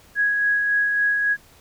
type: tone with tremolo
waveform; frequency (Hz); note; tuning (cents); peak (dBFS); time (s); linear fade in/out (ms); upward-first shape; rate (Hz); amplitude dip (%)
sine; 1661.2; G#6; 0; -16; 0.15-1.37; 50; sine; 3.6; 30
effects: pink hiss -52 dBFS RMS until 1.6 s